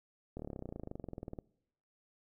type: slowing click train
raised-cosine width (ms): 2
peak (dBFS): -29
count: 28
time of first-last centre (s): 0.37-1.388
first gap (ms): 25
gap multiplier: 1.03
effects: noise-tail reverb RT60 0.8 s tail -24 dB re dry